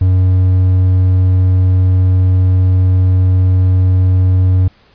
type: tone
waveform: triangle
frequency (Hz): 92.5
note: F#2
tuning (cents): 0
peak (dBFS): -5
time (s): 0.01-4.68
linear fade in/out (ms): 5
effects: pink hiss -49 dBFS RMS until 4.94 s + resampled to 11025 Hz